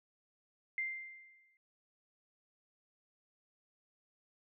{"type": "tone with exponential decay", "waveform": "sine", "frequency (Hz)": 2093, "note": "C7", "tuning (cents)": 0, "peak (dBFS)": -32, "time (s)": [0.78, 1.57], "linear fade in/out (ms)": 1, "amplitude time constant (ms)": 170, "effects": []}